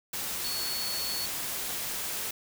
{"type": "tone in noise", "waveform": "sine", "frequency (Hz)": 4412, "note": "C#8", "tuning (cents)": -9, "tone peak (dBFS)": -33, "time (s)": [0.44, 1.26], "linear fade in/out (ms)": 5, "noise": "white", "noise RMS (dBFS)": -34, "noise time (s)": [0.13, 2.31], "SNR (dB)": -2, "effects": []}